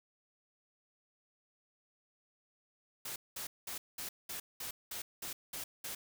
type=noise bursts; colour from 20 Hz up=white; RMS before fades=-42 dBFS; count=10; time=3.05-5.95 s; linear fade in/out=5 ms; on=110 ms; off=200 ms; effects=none